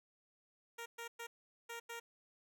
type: tone bursts at uneven times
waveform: 10% pulse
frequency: 466.2 Hz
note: A#4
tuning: in tune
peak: -36 dBFS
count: 5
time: 0.78-0.86 / 0.98-1.08 / 1.19-1.27 / 1.69-1.8 / 1.89-2 s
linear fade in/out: 10 ms
effects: none